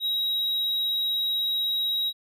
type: tone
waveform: triangle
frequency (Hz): 3829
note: A#7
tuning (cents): +46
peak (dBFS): -22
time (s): 0-2.13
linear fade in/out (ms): 50
effects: none